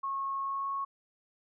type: tone with pitch glide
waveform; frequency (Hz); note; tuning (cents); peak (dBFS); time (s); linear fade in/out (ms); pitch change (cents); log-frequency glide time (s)
sine; 1092 to 1100.9; C#6 to C#6; -26 to -12; -31; 0.03-0.85; 10; +14; 0.39-0.69
effects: none